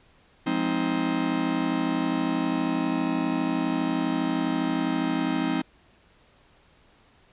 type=chord; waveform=45% pulse; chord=F minor seventh; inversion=none; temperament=just; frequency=174.61 / 209.5 / 261.9 / 314.3 Hz; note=F3 / Ab3 / C4 / Eb4; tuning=0 / +15 / +2 / +18 cents; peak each=-32 / -33 / -27 / -28 dBFS; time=0.46-5.62 s; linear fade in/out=10 ms; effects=pink hiss -59 dBFS RMS until 7.32 s + resampled to 8000 Hz